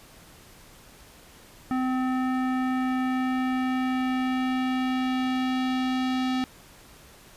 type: tone with low-pass filter sweep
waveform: square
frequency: 257.2 Hz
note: C4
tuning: 30 cents flat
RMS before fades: -26 dBFS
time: 1.71-6.44 s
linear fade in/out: 0 ms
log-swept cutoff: 1500 to 4100 Hz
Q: 1.3
effects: pink hiss -51 dBFS RMS until 7.36 s + resampled to 32000 Hz